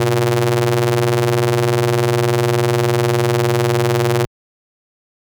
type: ring-modulated tone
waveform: sawtooth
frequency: 116.54 Hz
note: A#2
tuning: in tune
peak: -6 dBFS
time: 0-4.25 s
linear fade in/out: 0 ms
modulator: 243 Hz
effects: high-pass 60 Hz 12 dB/octave